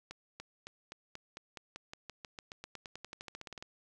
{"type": "accelerating click train", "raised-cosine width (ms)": 0.2, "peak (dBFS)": -27, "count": 27, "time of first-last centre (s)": [0.11, 3.625], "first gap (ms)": 290, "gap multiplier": 0.93, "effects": []}